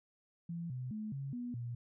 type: tone with pitch steps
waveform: sine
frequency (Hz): 169.4 / 126.8 / 214.9 / 137.4 / 243.3 / 119.6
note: E3 / B2 / A3 / C#3 / B3 / A#2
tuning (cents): +48 / +46 / -41 / -15 / -26 / +45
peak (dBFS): -38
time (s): 0.49-1.75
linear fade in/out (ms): 5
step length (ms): 210
effects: none